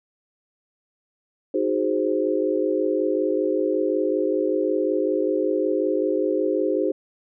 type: chord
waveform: sine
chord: Ab dominant seventh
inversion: second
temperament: equal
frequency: 311.1 / 370 / 415.3 / 523.3 Hz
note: Eb4 / Gb4 / Ab4 / C5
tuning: 0 / 0 / 0 / 0 cents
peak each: -25 dBFS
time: 1.54-6.92 s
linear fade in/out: 5 ms
effects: none